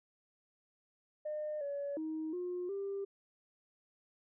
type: tone with pitch steps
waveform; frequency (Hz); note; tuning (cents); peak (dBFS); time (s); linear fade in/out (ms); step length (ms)
sine; 606 / 567 / 315.1 / 357.8 / 395.8; D#5 / C#5 / D#4 / F4 / G4; -46 / +39 / +22 / +42 / +17; -35; 1.25-3.05; 10; 360
effects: tanh soft clip ceiling -32 dBFS